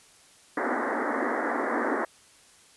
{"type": "band-pass noise", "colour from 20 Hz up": "pink", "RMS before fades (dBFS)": -28, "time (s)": [0.57, 2.05], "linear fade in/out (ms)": 5, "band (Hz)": [230, 2000], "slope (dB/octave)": 96, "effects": ["white hiss -56 dBFS RMS until 2.76 s", "resampled to 24000 Hz"]}